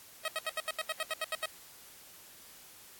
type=tone bursts; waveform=10% pulse; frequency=634 Hz; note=D#5; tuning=32 cents sharp; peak=-23 dBFS; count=12; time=0.25-1.458 s; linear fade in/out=2 ms; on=31 ms; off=76 ms; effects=white hiss -54 dBFS RMS until 2.99 s + AAC 64 kbps